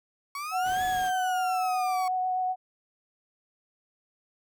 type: exponential two-way sweep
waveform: 35% pulse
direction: up then down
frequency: 1108.7 to 1717 to 1108.7 Hz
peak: -31 dBFS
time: 0.35-2.08 s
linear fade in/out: 2 ms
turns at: 0.84 s
type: tone with vibrato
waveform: sine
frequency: 740 Hz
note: F#5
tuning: in tune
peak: -25 dBFS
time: 0.51-2.56 s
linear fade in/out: 50 ms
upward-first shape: sine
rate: 8.1 Hz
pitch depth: 11 cents each way
type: noise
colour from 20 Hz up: pink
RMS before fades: -43 dBFS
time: 0.63-1.12 s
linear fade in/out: 50 ms
effects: none